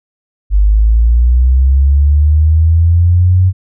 sine linear sweep, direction up, 49 to 93.8 Hz, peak -5 dBFS, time 0.5-3.53 s, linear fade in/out 50 ms, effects none

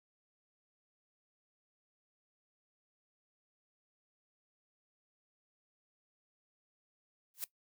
blue noise with exponential growth, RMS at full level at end -34 dBFS, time 7.34-7.44 s, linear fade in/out 0 ms, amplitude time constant 20 ms, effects noise-tail reverb RT60 0.1 s tail -18 dB re dry

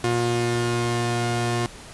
sawtooth tone pair together, 118.9 / 356.3 Hz, A#2 / F4, +35 / +35 cents, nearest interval octave + perfect fifth, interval 1900 cents, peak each -20 dBFS, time 0.04-1.66 s, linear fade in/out 0 ms, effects pink hiss -42 dBFS RMS until 1.93 s + resampled to 24000 Hz

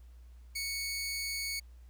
20% pulse tone pair together, 2217 / 4690 Hz, C#7 / D8, 0 / -3 cents, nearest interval octave + minor second, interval 1297 cents, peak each -30 / -35 dBFS, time 0.55-1.6 s, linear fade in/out 10 ms, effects added 60 Hz sine -50 dBFS peak until 1.89 s + pink hiss -71 dBFS RMS until 1.89 s

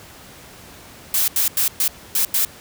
blue noise bursts at uneven times, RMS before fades -18 dBFS, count 6, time 1.14-1.28 / 1.36-1.48 / 1.57-1.68 / 1.8-1.88 / 2.15-2.25 / 2.34-2.45 s, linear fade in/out 2 ms, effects pink hiss -42 dBFS RMS until 2.6 s + high-pass 60 Hz 12 dB/octave

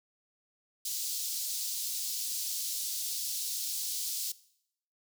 pink high-pass noise, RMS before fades -35 dBFS, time 0.85-4.32 s, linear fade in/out 5 ms, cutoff 4300 Hz, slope 24 dB/octave, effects noise-tail reverb RT60 0.7 s tail -19 dB re dry

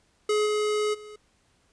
square tone with level steps, 422.4 Hz, G#4, 29 cents sharp, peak -22 / -24 / -42 dBFS, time 0.29-1.16 s, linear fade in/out 5 ms, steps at 0.45 / 0.93 s, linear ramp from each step 20 ms, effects pink hiss -66 dBFS RMS until 1.72 s + resampled to 22050 Hz

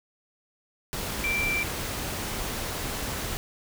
sine tone in noise, 2349 Hz, D7, in tune, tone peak -25 dBFS, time 1.24-1.63 s, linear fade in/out 0 ms, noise pink, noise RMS -32 dBFS, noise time 0.93-3.37 s, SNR +4 dB, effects none

